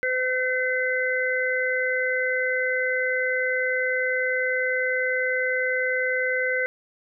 harmonic tone, 510 Hz, C5, 44 cents flat, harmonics 1 / 3 / 4, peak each -26 / -26 / -26 dBFS, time 0.03-6.66 s, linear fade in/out 0 ms, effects none

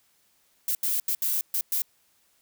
violet noise bursts at uneven times, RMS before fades -26 dBFS, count 6, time 0.68-0.75 / 0.83-1 / 1.08-1.15 / 1.22-1.41 / 1.54-1.61 / 1.72-1.82 s, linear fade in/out 2 ms, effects white hiss -66 dBFS RMS until 2.41 s

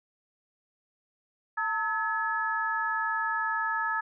sine tone cluster, 901 / 1293 / 1703 Hz, A5 / E6 / G#6, +41 / -34 / +43 cents, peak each -32 / -31 / -30 dBFS, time 1.57-4.01 s, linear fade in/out 10 ms, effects none

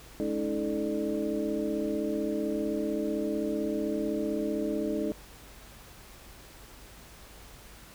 sine tone cluster, 212.1 / 283.5 / 319.2 / 434 / 595 Hz, G#3 / C#4 / D#4 / A4 / D5, +37 / +39 / +44 / -24 / +22 cents, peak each -35 / -35 / -32 / -34 / -36 dBFS, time 0.2-5.12 s, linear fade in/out 0 ms, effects added 50 Hz sine -53 dBFS peak until 7.94 s + pink hiss -51 dBFS RMS until 7.94 s

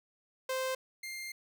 sawtooth tone pair in turn, 521 / 2108 Hz, C5 / C7, -7 / +12 cents, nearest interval 2 octaves, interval 2419 cents, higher second, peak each -28 / -36 dBFS, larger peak first, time 0.49-0.75 / 1.03-1.32 s, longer second, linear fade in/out 5 ms, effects none

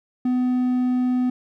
triangle tone, 250.9 Hz, B3, 28 cents sharp, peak -16 dBFS, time 0.25-1.3 s, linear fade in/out 5 ms, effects none

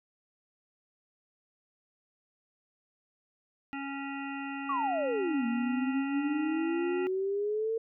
harmonic tone, 276.6 Hz, C#4, 4 cents flat, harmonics 1 / 3 / 5 / 7 / 9 / 10, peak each -37 / -42 / -44 / -45 / -47 / -47 dBFS, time 3.73-7.07 s, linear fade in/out 0 ms
sine exponential two-way sweep, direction down then up, 1174.7 to 230.8 to 455.9 Hz, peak -28 dBFS, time 4.69-7.78 s, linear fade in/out 5 ms, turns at 5.46 s
effects none

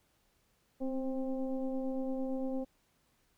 sine tone with frequency modulation, 261.6 Hz, C4, in tune, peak -32 dBFS, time 0.8-2.65 s, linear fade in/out 20 ms, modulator 266 Hz, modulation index 1.1, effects pink hiss -73 dBFS RMS until 3.37 s

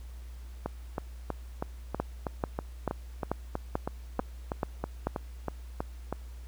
two click trains, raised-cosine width 1 ms, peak -14 / -17 dBFS, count 8 / 18, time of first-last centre 2-5.07 / 0.66-6.126 s, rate 2.28 / 3.11 Hz, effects added 60 Hz sine -41 dBFS peak until 6.47 s + pink hiss -59 dBFS RMS until 6.47 s

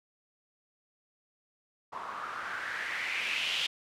blue noise with low-pass filter sweep, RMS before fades -35 dBFS, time 1.92-3.67 s, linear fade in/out 10 ms, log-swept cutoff 990 to 3200 Hz, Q 4.3, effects none

